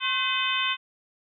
harmonic tone with a mistuned harmonic, 510 Hz, C5, 44 cents flat, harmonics 2 / 3 / 4 / 5 / 6 / 7, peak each -30 / -32 / -33 / -29 / -29 / -31 dBFS, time 0-0.77 s, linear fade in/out 50 ms, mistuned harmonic 2, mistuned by +84 cents, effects none

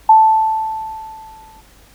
sine tone with exponential decay, 879 Hz, A5, 2 cents flat, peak -3 dBFS, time 0.09-1.61 s, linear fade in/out 5 ms, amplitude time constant 330 ms, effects added 50 Hz sine -48 dBFS peak until 1.94 s + pink hiss -48 dBFS RMS until 1.94 s

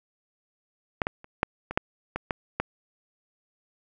clicks, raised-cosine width 0.5 ms, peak -9 / -12 / -30 / -6 / -18 / -6 / -14 / -11 / -10 dBFS, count 9, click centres 1.018 / 1.069 / 1.244 / 1.431 / 1.71 / 1.775 / 2.16 / 2.308 / 2.6 s, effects none

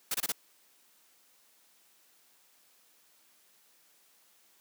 white noise bursts, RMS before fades -31 dBFS, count 4, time 0.11-0.321 s, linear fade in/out 5 ms, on 34 ms, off 25 ms, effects white hiss -65 dBFS RMS until 4.6 s + high-pass 200 Hz 12 dB/octave

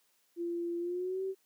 sine tone with pitch glide, 343 to 382.8 Hz, F4 to G4, -31 to -41 cents, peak -32 dBFS, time 0.36-1.35 s, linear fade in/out 50 ms, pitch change +190 cents, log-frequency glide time 0.79-1.23 s, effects white hiss -72 dBFS RMS until 1.45 s + high-pass 200 Hz 12 dB/octave

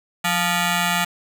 10% pulse ring-modulated tone, 523.3 Hz, C5, in tune, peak -7 dBFS, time 0.24-1.05 s, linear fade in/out 10 ms, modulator 345 Hz, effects 8-bit

